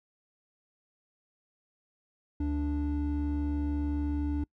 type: tone pair together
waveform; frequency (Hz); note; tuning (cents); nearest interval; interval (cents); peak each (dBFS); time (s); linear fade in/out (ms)
triangle; 73 / 292.4; D2 / D4; -10 / -7; 2 octaves; 2403; -28; 2.4-4.44; 5
effects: noise-tail reverb RT60 0.1 s tail -25 dB re dry + tanh soft clip ceiling -20 dBFS